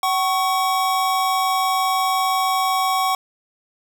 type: tone pair together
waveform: square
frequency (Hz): 759 / 1104.8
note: F#5 / C#6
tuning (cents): +44 / -6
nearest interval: tritone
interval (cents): 650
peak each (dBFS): -21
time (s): 0.03-3.15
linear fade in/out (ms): 2
effects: none